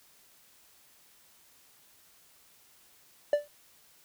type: tone with exponential decay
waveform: triangle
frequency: 586 Hz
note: D5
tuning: 4 cents flat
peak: -16 dBFS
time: 3.33-3.48 s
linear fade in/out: 2 ms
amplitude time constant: 31 ms
effects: white hiss -61 dBFS RMS until 4.04 s